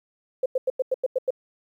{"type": "tone bursts", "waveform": "sine", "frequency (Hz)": 518, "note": "C5", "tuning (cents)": -17, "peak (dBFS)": -19, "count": 8, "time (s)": [0.43, 1.306], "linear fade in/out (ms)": 5, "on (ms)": 29, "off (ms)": 92, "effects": ["10-bit"]}